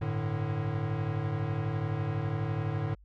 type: chord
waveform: square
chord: G suspended second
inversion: none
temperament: equal with one note detuned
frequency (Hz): 98 / 110 / 148.71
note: G2 / A2 / D3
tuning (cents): 0 / 0 / +22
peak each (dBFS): -38 / -33 / -34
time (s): 0.01-2.95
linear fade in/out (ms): 10
effects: added 50 Hz sine -53 dBFS peak until 3.04 s + low-pass 2000 Hz 12 dB/octave